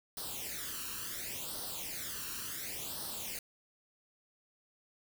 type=noise with flanger; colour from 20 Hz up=white; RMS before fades=-41 dBFS; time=0.17-3.39 s; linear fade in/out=2 ms; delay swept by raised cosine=0.21 to 0.72 ms; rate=0.7 Hz; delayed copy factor=+0.75; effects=none